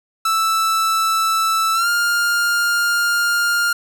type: tone with pitch glide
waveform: 45% pulse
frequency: 1320 to 1406.6 Hz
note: E6 to F6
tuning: +2 to +12 cents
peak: -15 dBFS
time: 0.25-3.73 s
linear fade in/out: 5 ms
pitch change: +110 cents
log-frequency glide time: 1.74-1.88 s
effects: none